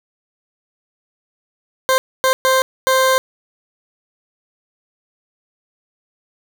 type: tone bursts at uneven times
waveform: 20% pulse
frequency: 523.3 Hz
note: C5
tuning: in tune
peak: -7 dBFS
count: 4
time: 1.89-1.98 / 2.24-2.33 / 2.45-2.62 / 2.87-3.18 s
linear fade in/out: 0 ms
effects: none